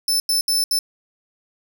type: tone bursts at uneven times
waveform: sawtooth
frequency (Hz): 5280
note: E8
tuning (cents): +2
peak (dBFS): -14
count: 4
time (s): 0.08-0.2 / 0.29-0.41 / 0.48-0.64 / 0.71-0.79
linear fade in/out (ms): 2
effects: none